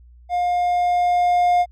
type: tone with level ramp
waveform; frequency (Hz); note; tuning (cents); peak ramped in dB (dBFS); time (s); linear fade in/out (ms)
triangle; 710; F5; +28; -16 to -11; 0.29-1.66; 50
effects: added 60 Hz sine -44 dBFS peak until 1.71 s